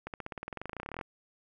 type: accelerating click train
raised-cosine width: 0.5 ms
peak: -23 dBFS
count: 24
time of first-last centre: 0.07-1.012 s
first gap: 68 ms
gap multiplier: 0.95
effects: none